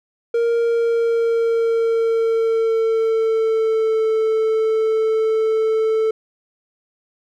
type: tone with pitch glide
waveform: triangle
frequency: 466.2 to 440.8 Hz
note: A#4 to A4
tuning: 0 to +3 cents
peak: -13 dBFS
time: 0.34-6.11 s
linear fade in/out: 5 ms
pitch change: -97 cents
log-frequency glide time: 0.57-4.07 s
effects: none